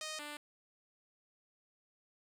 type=tone pair in turn; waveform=5% pulse; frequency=621 / 295.3 Hz; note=D#5 / D4; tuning=-3 / +10 cents; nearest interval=octave + minor second; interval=1287 cents; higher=first; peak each=-29 / -32 dBFS; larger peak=first; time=0.01-0.19 / 0.19-0.37 s; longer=neither; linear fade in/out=2 ms; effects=resampled to 32000 Hz